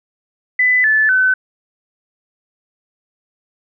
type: tone with pitch steps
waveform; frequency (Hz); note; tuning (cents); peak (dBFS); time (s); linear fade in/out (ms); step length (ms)
sine; 2000 / 1741.1 / 1515.7; B6 / A6 / F#6; +21 / -19 / +41; -10; 0.59-1.34; 5; 250
effects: none